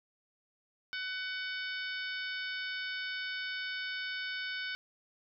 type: harmonic tone with a mistuned harmonic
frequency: 750 Hz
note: F#5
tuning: 23 cents sharp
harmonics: 2 / 3 / 4 / 5 / 6 / 7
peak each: -38 / -42 / -44 / -46 / -48 / -49 dBFS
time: 0.93-4.75 s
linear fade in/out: 0 ms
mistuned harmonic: 5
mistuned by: -41 cents
effects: none